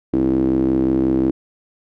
sawtooth tone with band-pass filter, 65.6 Hz, C2, 5 cents sharp, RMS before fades -17 dBFS, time 0.13-1.31 s, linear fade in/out 5 ms, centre 310 Hz, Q 7.1, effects none

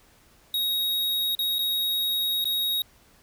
square tone with dropouts, 3778 Hz, A#7, 22 cents sharp, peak -24 dBFS, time 0.54-2.82 s, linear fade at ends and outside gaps 2 ms, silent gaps 1.351-1.39 / 1.585-1.59 / 2.443-2.454 s, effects pink hiss -58 dBFS RMS until 3.22 s

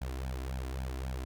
sawtooth tone with flanger, 64.9 Hz, C2, 13 cents flat, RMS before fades -37 dBFS, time 0.01-1.25 s, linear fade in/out 10 ms, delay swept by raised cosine 1.2 to 3 ms, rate 3.7 Hz, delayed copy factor +0.95, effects none

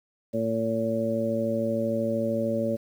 harmonic tone, 113.1 Hz, A2, 48 cents sharp, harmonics 1 / 2 / 3 / 4 / 5, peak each -35 / -28 / -34 / -34 / -27 dBFS, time 0.33-2.77 s, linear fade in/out 20 ms, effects 9-bit

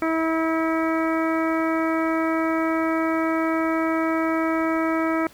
harmonic tone, 323.4 Hz, E4, 33 cents flat, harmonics 1 / 2 / 3 / 4 / 5 / 6 / 7, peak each -22 / -27 / -32 / -28 / -35 / -35 / -34 dBFS, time 0.02-5.27 s, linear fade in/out 2 ms, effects pink hiss -50 dBFS RMS until 5.33 s

